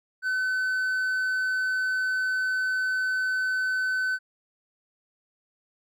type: tone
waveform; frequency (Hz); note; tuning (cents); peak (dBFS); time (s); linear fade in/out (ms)
triangle; 1516; F#6; +42; -22; 0.22-4.19; 50
effects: none